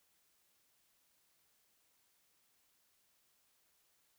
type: silence
effects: white hiss -75 dBFS RMS until 4.18 s